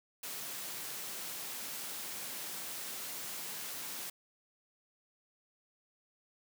white high-pass noise, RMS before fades -42 dBFS, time 0.23-4.1 s, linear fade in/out 5 ms, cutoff 120 Hz, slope 24 dB/octave, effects none

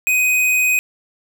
square tone, 2503 Hz, D#7, 10 cents sharp, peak -14 dBFS, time 0.07-0.79 s, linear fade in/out 0 ms, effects none

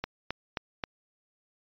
click train, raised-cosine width 0.3 ms, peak -15 dBFS, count 4, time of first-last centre 0.04-0.838 s, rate 3.76 Hz, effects resampled to 11025 Hz

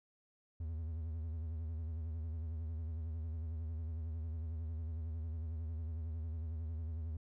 triangle tone with vibrato, 80.4 Hz, E2, 43 cents flat, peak -36 dBFS, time 0.6-7.17 s, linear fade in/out 5 ms, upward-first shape sine, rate 11 Hz, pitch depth 82 cents each way, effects none

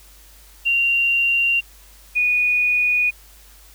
sine tone pair in turn, 2767 / 2465 Hz, F7 / D#7, -17 / -17 cents, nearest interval major second, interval 200 cents, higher first, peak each -15 dBFS, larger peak neither, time 0.65-1.61 / 2.15-3.11 s, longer neither, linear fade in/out 20 ms, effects added 50 Hz sine -47 dBFS peak until 3.74 s + white hiss -49 dBFS RMS until 3.74 s

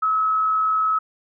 sine tone with frequency modulation, 1288 Hz, E6, 41 cents flat, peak -17 dBFS, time 0.02-0.99 s, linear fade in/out 10 ms, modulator 90 Hz, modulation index 0.21, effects none

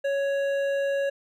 triangle tone with hard clipping, 556 Hz, C#5, 5 cents sharp, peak -25 dBFS, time 0.04-1.1 s, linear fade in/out 10 ms, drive 13 dB, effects none

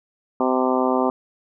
harmonic tone with a mistuned harmonic, 128.7 Hz, C3, 28 cents flat, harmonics 2 / 3 / 4 / 5 / 6 / 7 / 8 / 9, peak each -22 / -24 / -25 / -26 / -27 / -27 / -28 / -29 dBFS, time 0.4-1.1 s, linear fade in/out 2 ms, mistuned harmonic 9, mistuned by +30 cents, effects none

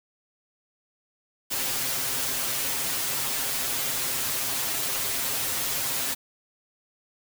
white noise with comb filter, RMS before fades -28 dBFS, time 1.5-6.15 s, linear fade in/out 20 ms, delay 7.5 ms, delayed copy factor +1, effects none

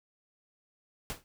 pink noise with exponential decay, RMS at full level -33 dBFS, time 1.1-1.24 s, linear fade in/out 0 ms, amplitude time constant 30 ms, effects none

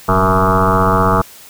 sine tone with frequency modulation, 659.3 Hz, E5, in tune, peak -9 dBFS, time 0.08-1.22 s, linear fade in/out 10 ms, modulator 95.3 Hz, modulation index 7, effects white hiss -39 dBFS RMS until 1.49 s

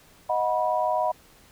sine tone cluster, 626 / 733 / 976 Hz, D#5 / F#5 / B5, +10 / -16 / -21 cents, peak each -26 dBFS, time 0.29-1.12 s, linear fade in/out 10 ms, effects pink hiss -55 dBFS RMS until 1.51 s

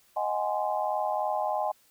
sine chord, Ab dominant seventh, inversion second, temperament just, 623 / 747.5 / 830.6 / 1038.3 Hz, Eb5 / Gb5 / Ab5 / C6, +2 / +17 / 0 / -14 cents, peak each -31 / -32 / -30 / -35 dBFS, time 0.16-1.72 s, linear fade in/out 10 ms, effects white hiss -63 dBFS RMS until 1.9 s

